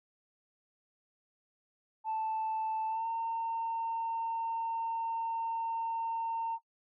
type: tone with pitch glide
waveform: sine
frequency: 880 to 911.6 Hz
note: A5 to A#5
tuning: 0 to -39 cents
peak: -30 dBFS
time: 2.04-6.59 s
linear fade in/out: 50 ms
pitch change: +61 cents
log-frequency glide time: 2.88-3.07 s
effects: noise-tail reverb RT60 0.1 s tail -18 dB re dry + tanh soft clip ceiling -28 dBFS